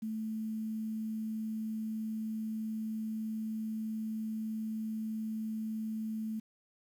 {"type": "tone with quantisation", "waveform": "sine", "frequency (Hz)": 219.2, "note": "A3", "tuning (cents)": -6, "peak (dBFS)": -34, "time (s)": [0.02, 6.4], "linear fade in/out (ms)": 10, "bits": 10, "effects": []}